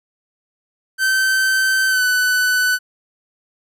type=tone with pitch glide; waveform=45% pulse; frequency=1544 to 1497.4 Hz; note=G6 to F#6; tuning=-27 to +20 cents; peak=-14 dBFS; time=0.98-2.79 s; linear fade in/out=50 ms; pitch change=-53 cents; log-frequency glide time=1.88-2.03 s; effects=none